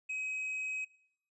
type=tone; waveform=triangle; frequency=2537 Hz; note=D#7; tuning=33 cents sharp; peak=-33 dBFS; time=0.09-0.85 s; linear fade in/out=10 ms; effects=noise-tail reverb RT60 0.7 s tail -22 dB re dry + resampled to 24000 Hz